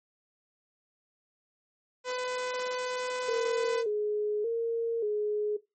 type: tone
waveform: sawtooth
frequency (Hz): 502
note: B4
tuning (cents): +28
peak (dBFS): -27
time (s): 2.04-3.84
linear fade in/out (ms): 50
type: tone with vibrato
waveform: sine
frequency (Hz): 440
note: A4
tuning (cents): 0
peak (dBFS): -26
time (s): 3.28-5.57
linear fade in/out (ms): 10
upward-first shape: square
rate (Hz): 0.86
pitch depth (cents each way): 81
effects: noise-tail reverb RT60 0.2 s tail -17 dB re dry + MP3 32 kbps